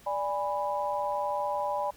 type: chord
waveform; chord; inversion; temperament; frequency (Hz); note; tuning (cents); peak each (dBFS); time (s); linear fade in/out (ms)
sine; G# diminished; second; equal with one note detuned; 587.3 / 823 / 987.8; D5 / G#5 / B5; 0 / -16 / 0; -32; 0.06-1.91; 10
effects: pink hiss -56 dBFS RMS until 1.96 s